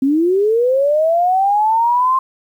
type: linear sweep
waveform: sine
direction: up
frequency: 260 to 1062 Hz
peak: -11 dBFS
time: 0.02-2.19 s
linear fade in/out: 5 ms
effects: 8-bit